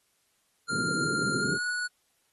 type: tone with pitch glide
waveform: square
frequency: 1396.9 to 1466.3 Hz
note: F6 to F#6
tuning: 0 to -16 cents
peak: -29 dBFS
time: 0.68-1.88 s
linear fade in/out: 20 ms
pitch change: +84 cents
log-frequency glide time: 1.38-1.65 s
type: band-pass noise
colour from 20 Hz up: pink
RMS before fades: -33 dBFS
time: 0.69-1.59 s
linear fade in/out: 50 ms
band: 120 to 450 Hz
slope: 48 dB/octave
effects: white hiss -71 dBFS RMS until 2.32 s + AAC 32 kbps